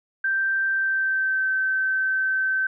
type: tone with pitch glide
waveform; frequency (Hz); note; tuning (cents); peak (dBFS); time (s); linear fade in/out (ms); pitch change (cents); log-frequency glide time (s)
sine; 1568 to 1542; G6 to G6; 0 to -29; -20; 0.24-2.67; 5; -29; 0.7-1.49
effects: none